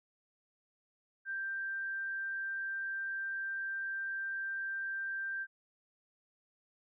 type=tone; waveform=sine; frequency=1576 Hz; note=G6; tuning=9 cents sharp; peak=-35 dBFS; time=1.25-5.47 s; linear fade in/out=50 ms; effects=none